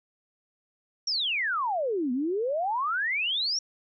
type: exponential two-way sweep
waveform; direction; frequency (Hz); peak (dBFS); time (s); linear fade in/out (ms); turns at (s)
sine; down then up; 5730 to 239.4 to 5730; -25; 1.07-3.59; 5; 2.12
effects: none